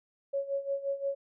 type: tone with tremolo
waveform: sine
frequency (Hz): 554.4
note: C#5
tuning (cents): 0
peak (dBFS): -27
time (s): 0.33-1.15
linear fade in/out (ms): 10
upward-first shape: sine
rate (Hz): 5.7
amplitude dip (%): 80
effects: none